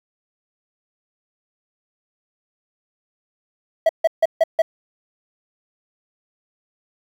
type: tone bursts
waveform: triangle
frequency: 651 Hz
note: E5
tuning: 22 cents flat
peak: -9 dBFS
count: 5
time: 3.86-4.62 s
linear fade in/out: 5 ms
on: 32 ms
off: 150 ms
effects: 8-bit